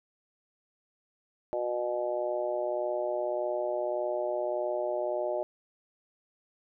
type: harmonic tone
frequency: 121.7 Hz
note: B2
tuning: 25 cents flat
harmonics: 3 / 4 / 5 / 6 / 7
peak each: -35 / -39 / -30 / -41 / -40 dBFS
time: 1.53-5.43 s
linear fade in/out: 0 ms
effects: none